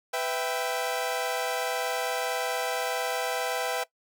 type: chord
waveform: sawtooth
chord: E minor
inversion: second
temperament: equal with one note detuned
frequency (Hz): 499.9 / 659.3 / 784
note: B4 / E5 / G5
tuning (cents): +21 / 0 / 0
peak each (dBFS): -28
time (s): 0.13-3.84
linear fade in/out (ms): 10
effects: noise-tail reverb RT60 0.1 s tail -19 dB re dry